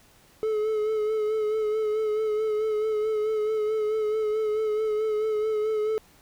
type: tone with vibrato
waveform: triangle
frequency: 430.8 Hz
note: A4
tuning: 37 cents flat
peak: -21 dBFS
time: 0.43-5.98 s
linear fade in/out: 0 ms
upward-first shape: sine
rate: 4.6 Hz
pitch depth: 32 cents each way
effects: pink hiss -57 dBFS RMS until 6.21 s